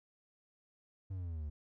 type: exponential sweep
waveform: triangle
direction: down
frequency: 98 to 71.9 Hz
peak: -36 dBFS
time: 1.1-1.5 s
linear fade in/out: 10 ms
effects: none